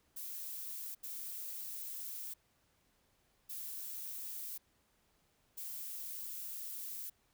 violet noise bursts at uneven times, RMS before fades -44 dBFS, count 4, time 0.16-0.95 / 1.03-2.34 / 3.49-4.58 / 5.57-7.1 s, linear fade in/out 10 ms, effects pink hiss -74 dBFS RMS until 7.33 s

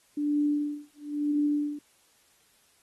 sine tone with tremolo, 293.7 Hz, D4, in tune, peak -22 dBFS, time 0.17-1.79 s, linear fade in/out 5 ms, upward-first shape sine, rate 1 Hz, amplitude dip 100%, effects white hiss -64 dBFS RMS until 2.82 s + AAC 32 kbps

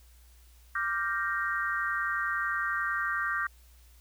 sine chord, G minor seventh, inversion second, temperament equal, 1174.7 / 1396.9 / 1568 / 1864.7 Hz, D6 / F6 / G6 / Bb6, 0 / 0 / 0 / 0 cents, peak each -33 / -35 / -32 / -34 dBFS, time 0.75-3.47 s, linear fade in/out 5 ms, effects added 60 Hz sine -54 dBFS peak until 4 s + white hiss -63 dBFS RMS until 4 s

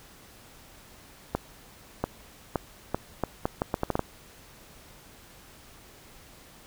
accelerating click train, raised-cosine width 1 ms, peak -11 dBFS, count 12, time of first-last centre 1.35-3.993 s, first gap 690 ms, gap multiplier 0.75, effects pink hiss -52 dBFS RMS until 6.66 s

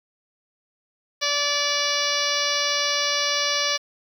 harmonic tone, 579 Hz, D5, 25 cents flat, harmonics 1 / 2 / 3 / 4 / 5 / 6 / 7 / 8 / 9 / 10, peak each -30 / -30 / -30 / -30 / -30 / -30 / -30 / -30 / -30 / -30 dBFS, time 1.21-3.78 s, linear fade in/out 20 ms, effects 8-bit

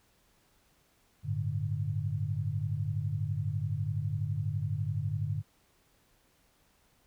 sine chord, G suspended second, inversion none, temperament equal, 98 / 110 / 146.83 Hz, G2 / A2 / D3, 0 / 0 / 0 cents, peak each -34 dBFS, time 1.23-5.43 s, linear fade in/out 50 ms, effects pink hiss -68 dBFS RMS until 7.06 s

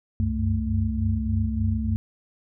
sine tone cluster, 67.6 / 93.1 / 96.5 / 220.5 Hz, C#2 / F#2 / G2 / A3, -43 / +11 / -27 / +4 cents, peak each -27 dBFS, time 0.2-1.96 s, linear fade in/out 0 ms, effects none

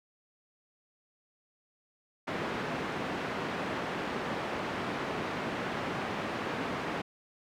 pink band-pass noise, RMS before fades -35 dBFS, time 2.27-7.02 s, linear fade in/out 10 ms, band 180 to 2200 Hz, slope 12 dB/octave, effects none

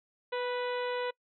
harmonic tone with a mistuned harmonic, 493.9 Hz, B4, in tune, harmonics 1 / 2 / 3 / 4 / 5 / 6 / 7 / 8, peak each -32 / -38 / -42 / -44 / -46 / -48 / -49 / -50 dBFS, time 0.32-1.11 s, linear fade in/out 10 ms, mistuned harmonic 2, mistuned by -15 cents, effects noise-tail reverb RT60 0.1 s tail -25 dB re dry

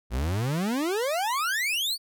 40% pulse exponential sweep, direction up, 55 to 4699 Hz, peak -24 dBFS, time 0.1-1.98 s, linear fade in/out 50 ms, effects none

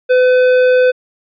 sine tone with tanh clipping, 505 Hz, B4, 39 cents sharp, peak -9 dBFS, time 0.09-0.92 s, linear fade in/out 20 ms, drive 12 dB, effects resampled to 11025 Hz

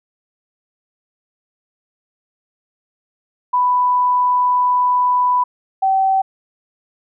sine tone pair in turn, 992 / 769.4 Hz, B5 / G5, +7 / -33 cents, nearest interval major third, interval 440 cents, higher first, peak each -12 dBFS, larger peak neither, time 3.53-5.44 / 5.82-6.22 s, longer first, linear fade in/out 10 ms, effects none

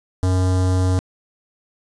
square tone with notch filter, 92.4 Hz, F#2, 2 cents flat, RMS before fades -17 dBFS, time 0.23-0.99 s, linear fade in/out 0 ms, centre 2400 Hz, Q 0.57, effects resampled to 22050 Hz + 7-bit

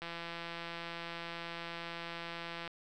click train, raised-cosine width 0.3 ms, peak -26 dBFS, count 450, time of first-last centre 0.02-2.677 s, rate 169 Hz, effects none

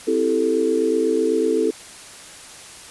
sine chord, A minor seventh, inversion first, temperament equal, 261.6 / 329.6 / 392 / 440 Hz, C4 / E4 / G4 / A4, 0 / 0 / 0 / 0 cents, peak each -25 / -22 / -25 / -19 dBFS, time 0.07-1.71 s, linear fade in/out 10 ms, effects white hiss -40 dBFS RMS until 2.9 s + resampled to 24000 Hz

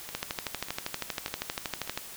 two click trains, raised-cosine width 0.2 ms, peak -21 / -13 dBFS, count 4 / 24, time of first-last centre 0.09-1.876 / 0.15-1.975 s, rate 1.68 / 12.6 Hz, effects white hiss -44 dBFS RMS until 2.16 s

